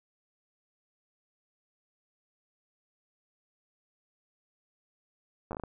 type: slowing click train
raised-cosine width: 1 ms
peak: -23 dBFS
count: 7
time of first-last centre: 5.51-5.637 s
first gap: 9 ms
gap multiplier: 1.34
effects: none